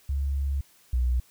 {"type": "tone pair in turn", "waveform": "sine", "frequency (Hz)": [69.3, 61.74], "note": ["C#2", "B1"], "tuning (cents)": [0, 0], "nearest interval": "major second", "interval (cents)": 200, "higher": "first", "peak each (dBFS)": [-24, -21], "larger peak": "second", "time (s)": [[0.09, 0.61], [0.93, 1.2]], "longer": "first", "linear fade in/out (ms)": 5, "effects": ["white hiss -59 dBFS RMS until 1.3 s"]}